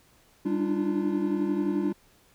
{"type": "tone cluster", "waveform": "triangle", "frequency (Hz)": [197.5, 292.1, 303.4, 344.6], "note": ["G3", "D4", "D#4", "F4"], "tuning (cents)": [13, -9, -44, -23], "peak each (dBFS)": -28, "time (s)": [0.45, 1.93], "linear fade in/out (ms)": 10, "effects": ["pink hiss -61 dBFS RMS until 2.34 s"]}